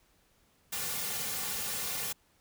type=noise with comb filter; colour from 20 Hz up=white; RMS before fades=-35 dBFS; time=0.72-2.13 s; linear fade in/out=10 ms; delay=3.1 ms; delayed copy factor=-0.85; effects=pink hiss -68 dBFS RMS until 2.4 s